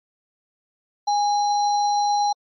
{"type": "tone with sample-and-hold", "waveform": "sine", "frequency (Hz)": 823, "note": "G#5", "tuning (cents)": -16, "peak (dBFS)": -17, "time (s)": [1.07, 2.33], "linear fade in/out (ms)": 10, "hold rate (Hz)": 4900, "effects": ["low-pass 8000 Hz 12 dB/octave", "MP3 32 kbps"]}